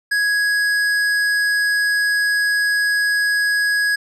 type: tone with hard clipping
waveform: sine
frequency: 1664 Hz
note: G#6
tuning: 3 cents sharp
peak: -17 dBFS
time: 0.11-3.96 s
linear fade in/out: 10 ms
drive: 11 dB
effects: none